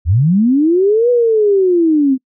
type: linear two-way sweep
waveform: sine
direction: up then down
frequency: 70.8 to 493.9 to 255.3 Hz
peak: -8 dBFS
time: 0.05-2.18 s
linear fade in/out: 50 ms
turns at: 1.1 s
effects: noise-tail reverb RT60 0.1 s tail -25 dB re dry